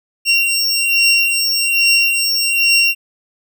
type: beating tone pair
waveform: 25% pulse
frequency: 2752 / 2753.2 Hz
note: F7 / F7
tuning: -26 / -25 cents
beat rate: 1.2 Hz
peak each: -11 dBFS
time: 0.25-2.95 s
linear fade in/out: 50 ms
effects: none